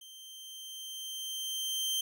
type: tone with level ramp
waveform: sawtooth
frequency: 3136 Hz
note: G7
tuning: in tune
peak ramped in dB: -46 to -26 dBFS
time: 0.01-2.01 s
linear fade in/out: 5 ms
effects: none